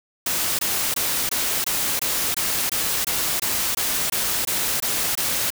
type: noise bursts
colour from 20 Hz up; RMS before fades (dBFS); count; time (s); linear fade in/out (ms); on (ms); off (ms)
white; -23; 15; 0.26-5.504; 5; 330; 21
effects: none